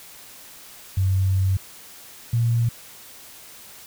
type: tone pair in turn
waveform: sine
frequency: 95 / 117.15 Hz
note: F#2 / A#2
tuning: +46 / +9 cents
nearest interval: major third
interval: 363 cents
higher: second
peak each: -17 dBFS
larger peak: neither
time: 0.97-1.57 / 2.33-2.69 s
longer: first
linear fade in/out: 5 ms
effects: white hiss -44 dBFS RMS until 3.86 s